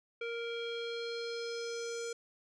square tone with low-pass filter sweep, 466.2 Hz, A#4, in tune, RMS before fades -39 dBFS, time 0.21-2.13 s, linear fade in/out 5 ms, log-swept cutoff 2600 to 7100 Hz, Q 3.5, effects none

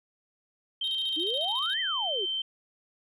sine tone with pitch glide, 3136 to 3109 Hz, G7 to G7, 0 to -15 cents, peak -28 dBFS, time 0.81-2.42 s, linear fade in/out 5 ms, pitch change -15 cents, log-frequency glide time 1.35-1.86 s
triangle tone with tremolo, 3729 Hz, A#7, in tune, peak -31 dBFS, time 0.84-1.74 s, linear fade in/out 2 ms, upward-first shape square, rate 14 Hz, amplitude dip 80%
sine exponential two-way sweep, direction up then down, 294.9 to 2021 to 346.4 Hz, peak -32 dBFS, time 1.16-2.26 s, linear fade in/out 20 ms, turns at 1.8 s
effects none

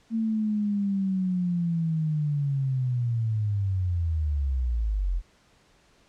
sine linear sweep, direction down, 227.1 to 40.92 Hz, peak -23 dBFS, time 0.1-5.22 s, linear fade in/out 50 ms, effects pink hiss -61 dBFS RMS until 6.08 s + low-pass 7000 Hz 12 dB/octave

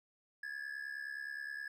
triangle ring-modulated tone, 1693 Hz, G#6, 33 cents sharp, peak -36 dBFS, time 0.43-1.68 s, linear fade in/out 2 ms, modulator 34.8 Hz, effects none

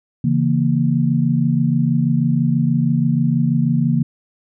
sine chord, A# diminished, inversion first, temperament equal, 138.59 / 164.81 / 233.1 Hz, C#3 / E3 / A#3, 0 / 0 / 0 cents, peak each -18 dBFS, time 0.24-4.03 s, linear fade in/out 5 ms, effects none

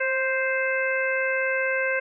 harmonic tone with a mistuned harmonic, 523 Hz, C5, 1 cent flat, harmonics 1 / 2 / 3 / 4 / 5, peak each -26 / -36 / -26 / -29 / -32 dBFS, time 0-2 s, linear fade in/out 10 ms, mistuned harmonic 1, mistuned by +18 cents, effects none

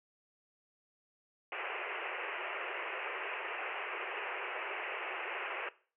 white band-pass noise, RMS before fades -40 dBFS, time 1.52-5.69 s, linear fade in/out 2 ms, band 350 to 2800 Hz, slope 96 dB/octave, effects noise-tail reverb RT60 0.4 s tail -18 dB re dry

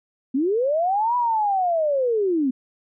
sine linear two-way sweep, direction up then down, 246.9 to 990 to 246.9 Hz, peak -18 dBFS, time 0.34-2.51 s, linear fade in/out 10 ms, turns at 1.16 s, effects none

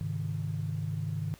sine tone cluster, 102.9 / 135.1 / 155.6 Hz, G#2 / C#3 / D#3, -16 / -44 / 0 cents, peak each -34 / -37 / -33 dBFS, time 0.01-1.34 s, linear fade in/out 0 ms, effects tanh soft clip ceiling -22 dBFS + pink hiss -57 dBFS RMS until 1.39 s

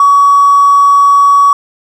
triangle tone with hard clipping, 1130 Hz, C#6, 33 cents sharp, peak -3 dBFS, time 0-1.53 s, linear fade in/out 2 ms, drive 3 dB, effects none

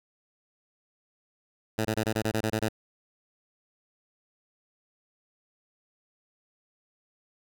10% pulse tone bursts, 109.9 Hz, A2, 2 cents flat, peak -17 dBFS, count 10, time 1.78-2.688 s, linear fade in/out 10 ms, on 71 ms, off 22 ms, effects none

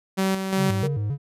sawtooth tone with tremolo, 191.4 Hz, G3, 41 cents flat, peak -16 dBFS, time 0.17-0.88 s, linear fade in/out 20 ms, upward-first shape square, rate 2.8 Hz, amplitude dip 50%
triangle tone with vibrato, 121.6 Hz, B2, 26 cents flat, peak -21 dBFS, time 0.56-1.18 s, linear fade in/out 50 ms, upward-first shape square, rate 3.7 Hz, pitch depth 260 cents each way
sine tone with exponential decay, 466.2 Hz, A#4, in tune, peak -23 dBFS, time 0.83-1.15 s, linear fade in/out 5 ms, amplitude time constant 69 ms
effects resampled to 32000 Hz

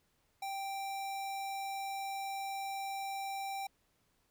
square tone, 784 Hz, G5, in tune, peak -38 dBFS, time 0.42-3.67 s, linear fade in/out 5 ms, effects pink hiss -75 dBFS RMS until 4.3 s

